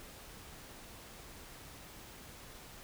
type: silence
effects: pink hiss -52 dBFS RMS until 2.83 s